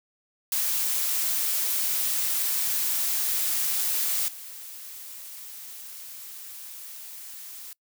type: noise with level steps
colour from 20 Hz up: blue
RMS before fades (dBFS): -26 / -41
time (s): 0.52-7.73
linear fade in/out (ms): 2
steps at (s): 4.28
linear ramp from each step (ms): 2
effects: noise-tail reverb RT60 0.1 s tail -24 dB re dry